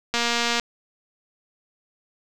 click train, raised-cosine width 0.2 ms, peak -6 dBFS, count 109, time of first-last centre 0.14-0.598 s, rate 236 Hz, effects none

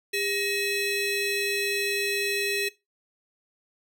25% pulse ring-modulated tone, 1482 Hz, F#6, 2 cents sharp, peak -19 dBFS, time 0.13-2.69 s, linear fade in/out 10 ms, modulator 1080 Hz, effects noise-tail reverb RT60 0.2 s tail -18 dB re dry

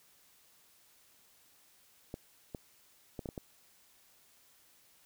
clicks, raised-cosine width 2 ms, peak -26 dBFS, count 6, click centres 2.141 / 2.548 / 3.192 / 3.258 / 3.289 / 3.378 s, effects white hiss -65 dBFS RMS until 5.05 s

